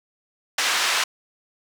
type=band-pass noise; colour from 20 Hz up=pink; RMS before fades=-22 dBFS; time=0.58-1.04 s; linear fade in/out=5 ms; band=1200 to 6300 Hz; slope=12 dB/octave; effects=none